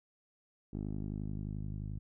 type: tone with low-pass filter sweep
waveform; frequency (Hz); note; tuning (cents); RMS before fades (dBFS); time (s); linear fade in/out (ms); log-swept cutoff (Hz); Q
10% pulse; 51.5; G#1; -14; -39; 0.73-1.99; 5; 330 to 130; 1
effects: none